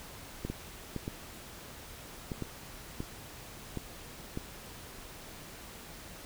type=clicks; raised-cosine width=3 ms; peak=-22 dBFS; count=9; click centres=0.45 / 0.5 / 0.963 / 1.079 / 2.318 / 2.423 / 3.004 / 3.773 / 4.374 s; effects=pink hiss -48 dBFS RMS until 6.25 s